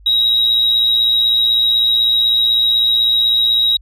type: tone with amplitude modulation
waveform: sine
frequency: 3822 Hz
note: A#7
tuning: 43 cents sharp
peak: -7 dBFS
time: 0.06-3.77 s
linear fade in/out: 5 ms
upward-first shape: sine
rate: 116 Hz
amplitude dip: 55%
effects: tanh soft clip ceiling -6 dBFS + added 50 Hz sine -40 dBFS peak until 3.81 s